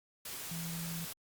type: tone in noise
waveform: sine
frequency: 167.1 Hz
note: E3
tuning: 24 cents sharp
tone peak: -39 dBFS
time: 0.51-1.05 s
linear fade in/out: 5 ms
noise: white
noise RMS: -43 dBFS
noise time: 0.25-1.13 s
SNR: +1 dB
effects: Opus 48 kbps